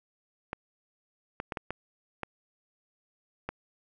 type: clicks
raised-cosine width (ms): 0.5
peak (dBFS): -18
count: 7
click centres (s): 0.531 / 1.401 / 1.522 / 1.572 / 1.706 / 2.233 / 3.49
effects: none